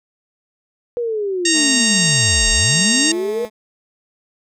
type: linear two-way sweep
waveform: sine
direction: down then up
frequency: 487.7 to 34 to 487.7 Hz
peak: -18 dBFS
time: 0.97-3.45 s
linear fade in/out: 0 ms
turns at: 2.5 s
type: harmonic tone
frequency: 928 Hz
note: A#5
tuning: 8 cents flat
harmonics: 2 / 3 / 4 / 5 / 6 / 7 / 8 / 9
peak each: -22 / -22 / -22 / -22 / -22 / -22 / -22 / -22 dBFS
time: 1.45-3.12 s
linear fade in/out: 5 ms
type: tone with pitch glide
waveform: 15% pulse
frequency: 220.7 to 216.2 Hz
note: A3 to A3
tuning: +5 to -30 cents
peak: -22 dBFS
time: 1.52-3.5 s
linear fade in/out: 50 ms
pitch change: -35 cents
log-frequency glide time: 2.29-3.31 s
effects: none